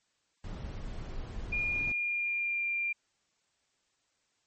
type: noise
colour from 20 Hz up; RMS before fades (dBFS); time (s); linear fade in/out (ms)
brown; -39; 0.44-1.92; 2
type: tone with pitch glide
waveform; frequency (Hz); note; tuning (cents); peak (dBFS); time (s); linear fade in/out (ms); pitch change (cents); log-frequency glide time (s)
sine; 2422 to 2385; D#7 to D7; -47 to +26; -29; 1.52-2.93; 10; -27; 1.84-2.67
effects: white hiss -75 dBFS RMS until 4.46 s + MP3 32 kbps